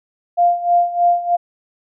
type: tone with tremolo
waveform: sine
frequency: 698.5 Hz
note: F5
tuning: in tune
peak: -9 dBFS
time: 0.37-1.37 s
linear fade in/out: 20 ms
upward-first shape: sine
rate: 3.2 Hz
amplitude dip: 80%
effects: none